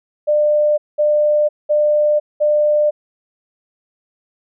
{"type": "tone bursts", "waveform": "sine", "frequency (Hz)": 598, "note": "D5", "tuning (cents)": 31, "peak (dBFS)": -11, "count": 4, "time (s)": [0.27, 2.91], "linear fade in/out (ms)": 20, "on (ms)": 510, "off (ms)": 200, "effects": []}